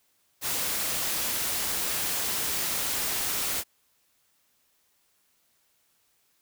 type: noise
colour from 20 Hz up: white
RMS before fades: -29 dBFS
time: 0.41-3.64 s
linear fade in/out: 50 ms
effects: white hiss -69 dBFS RMS until 6.41 s